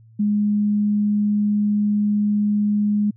sine tone, 207.7 Hz, G#3, in tune, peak -16 dBFS, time 0.19-3.11 s, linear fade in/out 10 ms, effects added 112 Hz sine -46 dBFS peak until 3.16 s

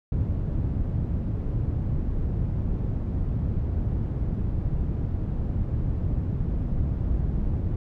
white low-pass noise, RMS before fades -26 dBFS, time 0.12-7.76 s, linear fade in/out 2 ms, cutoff 110 Hz, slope 12 dB/octave, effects none

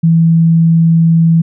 sine tone, 164.8 Hz, E3, in tune, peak -5 dBFS, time 0.03-1.42 s, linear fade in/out 10 ms, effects none

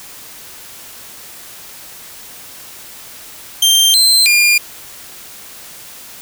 sawtooth tone with pitch steps, 3162 / 4113 / 2409 Hz, G7 / C8 / D7, +14 / -30 / +43 cents, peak -5 dBFS, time 3.62-4.58 s, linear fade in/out 5 ms, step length 320 ms, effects white hiss -35 dBFS RMS until 6.21 s

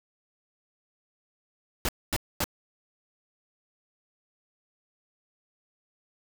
pink noise bursts, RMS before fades -27 dBFS, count 3, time 1.85-2.441 s, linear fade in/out 0 ms, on 37 ms, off 240 ms, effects none

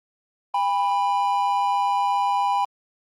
triangle tone pair together, 804.7 / 987.8 Hz, G5 / B5, +45 / 0 cents, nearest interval major third, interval 355 cents, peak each -20 dBFS, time 0.54-2.65 s, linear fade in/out 5 ms, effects Opus 32 kbps

